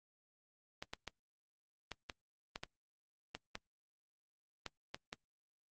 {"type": "clicks", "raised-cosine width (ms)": 0.2, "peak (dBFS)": -24, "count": 12, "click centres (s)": [0.825, 0.935, 1.077, 1.917, 2.098, 2.559, 2.635, 3.35, 3.554, 4.663, 4.945, 5.129], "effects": ["Opus 32 kbps"]}